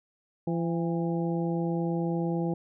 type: harmonic tone with a mistuned harmonic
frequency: 169.1 Hz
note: E3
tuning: 44 cents sharp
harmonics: 1 / 2 / 3 / 4 / 5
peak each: -28 / -31 / -36 / -42 / -39 dBFS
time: 0.47-2.54 s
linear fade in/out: 5 ms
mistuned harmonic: 5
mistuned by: -65 cents
effects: none